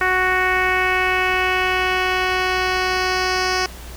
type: tone with low-pass filter sweep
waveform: 10% pulse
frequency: 370 Hz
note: F#4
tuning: in tune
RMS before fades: -19 dBFS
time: 0.01-3.66 s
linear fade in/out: 2 ms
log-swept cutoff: 1900 to 5100 Hz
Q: 2.4
effects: added 60 Hz sine -35 dBFS peak until 3.96 s + pink hiss -39 dBFS RMS until 3.96 s